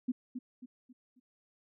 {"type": "tone with echo", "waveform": "sine", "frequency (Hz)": 250.7, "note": "B3", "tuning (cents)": 26, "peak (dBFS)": -28, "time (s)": [0.08, 0.12], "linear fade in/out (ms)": 10, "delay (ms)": 270, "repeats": 4, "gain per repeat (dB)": -8, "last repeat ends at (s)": 1.2, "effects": []}